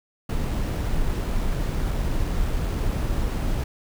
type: noise with sample-and-hold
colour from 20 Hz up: brown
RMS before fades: -24 dBFS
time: 0.29-3.64 s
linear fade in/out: 5 ms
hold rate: 11025 Hz
effects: none